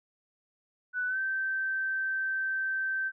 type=tone with pitch glide; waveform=sine; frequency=1490 to 1553.3 Hz; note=F#6 to G6; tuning=+12 to -16 cents; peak=-28 dBFS; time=0.93-3.12 s; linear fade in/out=50 ms; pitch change=+72 cents; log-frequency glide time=1.07-1.18 s; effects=none